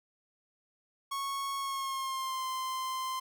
45% pulse tone with pitch glide, 1102 to 1040.8 Hz, C#6 to C6, -11 to -9 cents, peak -33 dBFS, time 1.11-3.2 s, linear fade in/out 10 ms, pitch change -98 cents, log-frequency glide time 1.57-2.46 s, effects none

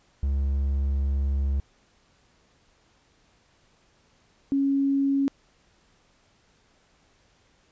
triangle / sine tone pair in turn, 69 / 276 Hz, C#2 / C#4, -7 / -7 cents, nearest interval 2 octaves, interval 2400 cents, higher second, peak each -20 dBFS, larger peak neither, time 0.23-1.6 / 4.52-5.28 s, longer first, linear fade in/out 0 ms, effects pink hiss -63 dBFS RMS until 7.71 s + resampled to 16000 Hz

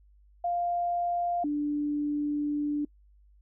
sine tone pair in turn, 698.5 / 293.7 Hz, F5 / D4, 0 / 0 cents, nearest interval octave + minor third, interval 1500 cents, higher first, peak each -26 dBFS, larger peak neither, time 0.44-1.44 / 1.44-2.85 s, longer second, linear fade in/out 5 ms, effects noise-tail reverb RT60 0.1 s tail -26 dB re dry + added 50 Hz sine -56 dBFS peak until 3.41 s

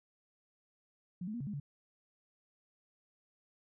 sine tone with pitch steps, 178.4 / 213.9 / 238.6 / 138.7 / 206.7 / 142.6 Hz, F3 / A3 / A#3 / C#3 / G#3 / C#3, +37 / -49 / +41 / +1 / -8 / +49 cents, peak -37 dBFS, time 1.21-1.6 s, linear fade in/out 5 ms, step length 65 ms, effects none

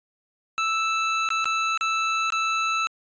25% pulse tone with dropouts, 1318.5 Hz, E6, in tune, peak -18 dBFS, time 0.58-2.87 s, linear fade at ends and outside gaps 0 ms, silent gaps 1.289-1.304 / 1.444-1.456 / 1.775-1.81 / 2.303-2.323 s, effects resampled to 16000 Hz

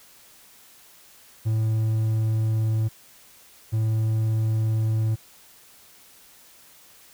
triangle tone pair in turn, 110.3 / 110.3 Hz, A2 / A2, +5 / +5 cents, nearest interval unison, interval 0 cents, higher neither, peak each -18 / -18 dBFS, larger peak neither, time 1.45-2.89 / 3.72-5.16 s, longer neither, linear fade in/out 20 ms, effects white hiss -52 dBFS RMS until 7.13 s

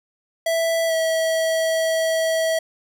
square tone with pitch glide, 659.3 to 648 Hz, E5 to E5, 0 to -30 cents, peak -19 dBFS, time 0.46-2.59 s, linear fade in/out 5 ms, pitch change -30 cents, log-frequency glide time 0.87-0.93 s, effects none

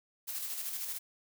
blue noise with tremolo, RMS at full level -37 dBFS, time 0.27-0.99 s, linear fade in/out 20 ms, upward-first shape square, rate 13 Hz, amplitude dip 35%, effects none

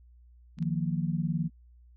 sine chord, Eb suspended second, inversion none, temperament equal, 155.56 / 174.61 / 233.1 Hz, Eb3 / F3 / Bb3, 0 / 0 / 0 cents, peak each -30 / -30 / -36 dBFS, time 0.57-1.5 s, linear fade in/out 50 ms
clicks, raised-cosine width 0.2 ms, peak -36 dBFS, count 2, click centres 0.587 / 0.626 s
effects added 60 Hz sine -53 dBFS peak until 1.96 s

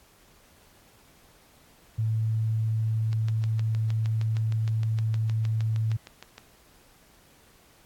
sine tone, 110.8 Hz, A2, 13 cents sharp, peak -23 dBFS, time 1.98-5.97 s, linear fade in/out 10 ms
click train, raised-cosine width 0.2 ms, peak -24 dBFS, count 22, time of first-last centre 3.13-6.381 s, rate 6.46 Hz
effects pink hiss -58 dBFS RMS until 7.85 s + AAC 64 kbps

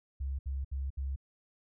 sine tone bursts, 67.8 Hz, C#2, 38 cents flat, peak -32 dBFS, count 4, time 0.2-1.161 s, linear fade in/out 10 ms, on 190 ms, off 67 ms, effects none

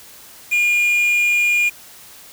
triangle tone with quantisation, 2425 Hz, D#7, 45 cents flat, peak -12 dBFS, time 0.51-1.7 s, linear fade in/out 20 ms, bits 5, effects white hiss -42 dBFS RMS until 2.32 s

